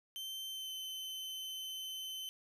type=tone with pitch glide; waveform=40% pulse; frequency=3100 to 3063 Hz; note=G7 to G7; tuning=-20 to -41 cents; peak=-40 dBFS; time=0.16-2.29 s; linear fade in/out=0 ms; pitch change=-21 cents; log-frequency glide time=0.5-0.71 s; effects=none